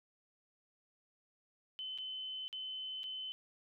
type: tone with dropouts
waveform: sine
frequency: 3046 Hz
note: F#7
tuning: 50 cents sharp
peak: -40 dBFS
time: 1.79-3.32 s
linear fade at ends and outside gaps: 0 ms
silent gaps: 1.977-1.985 / 2.48-2.528 / 3.033-3.04 s
effects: none